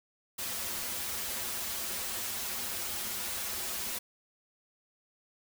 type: noise with comb filter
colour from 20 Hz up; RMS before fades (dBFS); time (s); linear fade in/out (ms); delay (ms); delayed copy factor
white; -36; 0.38-3.99; 10; 6.7; -0.9
effects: none